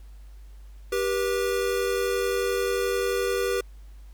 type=tone pair together; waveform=square; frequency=392 / 483.4 Hz; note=G4 / B4; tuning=0 / -37 cents; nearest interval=major third; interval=363 cents; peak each=-27 dBFS; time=0.92-3.61 s; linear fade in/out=5 ms; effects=added 50 Hz sine -42 dBFS peak until 4.13 s + pink hiss -62 dBFS RMS until 4.13 s